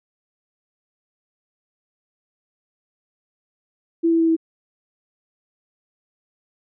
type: tone with pitch steps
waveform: sine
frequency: 332.8 / 330.3 / 327.8 / 325.4 Hz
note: E4 / E4 / E4 / E4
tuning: +17 / +4 / -10 / -22 cents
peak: -14 dBFS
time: 4.03-4.366 s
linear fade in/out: 20 ms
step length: 84 ms
effects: none